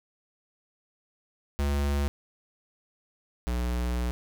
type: tone pair in turn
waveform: square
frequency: 71.2 / 60.5 Hz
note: C#2 / B1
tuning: +47 / -35 cents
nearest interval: minor third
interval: 282 cents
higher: first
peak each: -25 / -27 dBFS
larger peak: first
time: 1.59-2.08 / 3.47-4.11 s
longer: second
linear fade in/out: 0 ms
effects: none